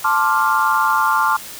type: chord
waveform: sine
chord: D minor seventh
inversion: second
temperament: equal with one note detuned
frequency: 880 / 1053.8 / 1174.7 / 1396.9 Hz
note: A5 / C6 / D6 / F6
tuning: 0 / +12 / 0 / 0 cents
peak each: -19 dBFS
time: 0.04-1.37 s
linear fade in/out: 10 ms
effects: white hiss -34 dBFS RMS until 1.59 s